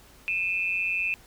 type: tone pair together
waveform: sine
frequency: 2453 / 2637 Hz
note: D#7 / E7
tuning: -25 / 0 cents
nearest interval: minor second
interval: 125 cents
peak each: -28 / -27 dBFS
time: 0.28-1.14 s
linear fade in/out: 0 ms
effects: added 50 Hz sine -56 dBFS peak until 1.26 s + pink hiss -54 dBFS RMS until 1.26 s